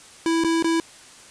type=tone with dropouts; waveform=square; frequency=329.6 Hz; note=E4; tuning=in tune; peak=-19 dBFS; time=0.26-0.8 s; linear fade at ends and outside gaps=1 ms; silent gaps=0.438-0.446 / 0.625-0.644 s; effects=white hiss -46 dBFS RMS until 1.3 s + resampled to 22050 Hz